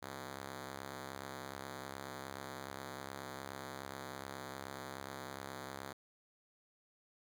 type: ring-modulated tone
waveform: 5% pulse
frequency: 136.6 Hz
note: C#3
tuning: 25 cents flat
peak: -30 dBFS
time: 0.02-5.93 s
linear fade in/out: 10 ms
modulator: 33.5 Hz
effects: none